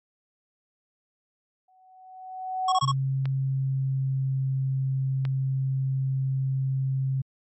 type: tone with exponential growth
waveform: sine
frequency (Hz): 748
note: F#5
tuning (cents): +19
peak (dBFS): -19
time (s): 1.68-2.79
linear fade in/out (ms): 5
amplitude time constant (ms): 240
type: tone bursts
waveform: square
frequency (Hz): 1100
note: C#6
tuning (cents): -14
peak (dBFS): -23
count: 4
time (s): 2.68-2.917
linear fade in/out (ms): 5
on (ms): 42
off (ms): 23
type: tone with pitch glide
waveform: sine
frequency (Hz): 134.4 to 133.47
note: C3 to C3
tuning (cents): +47 to +35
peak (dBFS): -23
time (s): 2.82-7.22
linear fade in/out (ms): 10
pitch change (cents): -12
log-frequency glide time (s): 3.31-4.46
type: clicks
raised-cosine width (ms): 0.3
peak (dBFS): -21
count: 2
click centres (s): 3.256 / 5.252
effects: MP3 32 kbps